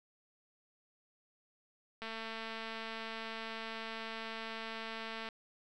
click train, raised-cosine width 0.3 ms, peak -27 dBFS, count 733, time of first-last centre 2.02-5.288 s, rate 224 Hz, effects none

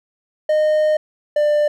triangle tone pair in turn, 614 / 594.5 Hz, D#5 / D5, -23 / +21 cents, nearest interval minor second, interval 56 cents, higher first, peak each -11 dBFS, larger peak neither, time 0.49-0.97 / 1.36-1.68 s, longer first, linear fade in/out 5 ms, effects none

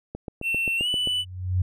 click train, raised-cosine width 2 ms, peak -19 dBFS, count 8, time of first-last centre 0.15-1.073 s, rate 7.58 Hz
triangle tone with pitch glide, 2700 to 2979 Hz, E7 to F#7, +41 to +11 cents, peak -21 dBFS, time 0.42-1.25 s, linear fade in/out 50 ms, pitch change +170 cents, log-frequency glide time 0.77-0.88 s
sine tone with exponential growth, 91.6 Hz, F#2, 17 cents flat, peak -17 dBFS, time 0.97-1.62 s, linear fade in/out 5 ms, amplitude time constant 140 ms
effects none

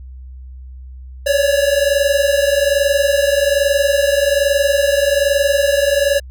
square tone pair together, 554.4 / 575.6 Hz, C#5 / D5, 0 / -35 cents, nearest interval minor second, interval 65 cents, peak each -16 dBFS, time 1.26-6.2 s, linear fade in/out 10 ms, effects added 64 Hz sine -31 dBFS peak until 6.3 s

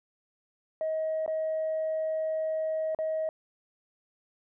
sine tone with dropouts, 633 Hz, D#5, 30 cents sharp, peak -26 dBFS, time 0.81-3.29 s, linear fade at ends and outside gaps 1 ms, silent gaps 1.262-1.278 / 2.948-2.988 s, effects tanh soft clip ceiling -24 dBFS

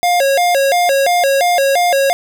square tone with vibrato, 622.3 Hz, D#5, in tune, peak -11 dBFS, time 0.03-2.13 s, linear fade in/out 0 ms, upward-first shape square, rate 2.9 Hz, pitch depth 220 cents each way, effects none

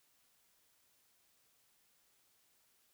silence, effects white hiss -73 dBFS RMS until 2.93 s

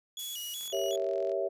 30% pulse tone with vibrato, 3136 Hz, G7, in tune, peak -35 dBFS, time 0.17-0.96 s, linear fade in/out 2 ms, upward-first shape square, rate 2.7 Hz, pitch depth 130 cents each way
violet noise, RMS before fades -39 dBFS, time 0.19-0.68 s, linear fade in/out 0 ms
click train, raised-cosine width 0.2 ms, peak -36 dBFS, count 32, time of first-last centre 0.61-1.318 s, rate 43.8 Hz
sine chord, G diminished seventh, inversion none, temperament equal, 392 / 466.2 / 554.4 / 659.3 Hz, G4 / Bb4 / Db5 / Fb5, 0 / 0 / 0 / 0 cents, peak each -33 / -38 / -33 / -33 dBFS, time 0.72-1.49 s, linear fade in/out 20 ms
effects resampled to 32000 Hz

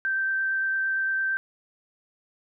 sine tone with vibrato, 1560 Hz, G6, 9 cents flat, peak -23 dBFS, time 0.05-1.37 s, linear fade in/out 0 ms, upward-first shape triangle, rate 8.8 Hz, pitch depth 10 cents each way, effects none

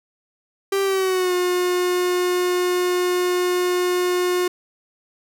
45% pulse tone with pitch glide, 392 to 359.5 Hz, G4 to F#4, 0 to -50 cents, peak -18 dBFS, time 0.72-4.48 s, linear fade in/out 5 ms, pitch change -150 cents, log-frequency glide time 0.83-1.34 s, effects none

